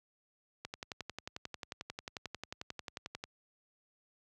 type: click train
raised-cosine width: 0.2 ms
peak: -23 dBFS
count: 30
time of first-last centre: 0.65-3.239 s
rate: 11.2 Hz
effects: high-pass 60 Hz 12 dB/octave